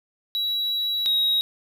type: tone pair in turn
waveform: triangle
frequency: 3898 / 3807 Hz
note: B7 / A#7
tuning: -23 / +36 cents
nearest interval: unison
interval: 41 cents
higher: first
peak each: -21 / -17 dBFS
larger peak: second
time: 0.35-1.06 / 1.06-1.41 s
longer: first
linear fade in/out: 0 ms
effects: none